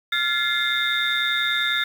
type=tone cluster; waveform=sine; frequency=1386 / 1720 / 2101 / 3568 / 3698 Hz; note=F6 / A6 / C7 / A7 / A#7; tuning=-14 / -40 / +7 / +23 / -15 cents; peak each=-26 dBFS; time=0.12-1.84 s; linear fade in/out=5 ms; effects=tanh soft clip ceiling -9 dBFS + 7-bit